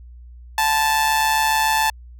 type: tone with amplitude modulation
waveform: sawtooth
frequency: 877 Hz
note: A5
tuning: 6 cents flat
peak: -10 dBFS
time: 0.58-1.9 s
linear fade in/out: 2 ms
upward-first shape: sine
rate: 147 Hz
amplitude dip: 50%
effects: added 60 Hz sine -38 dBFS peak until 2.19 s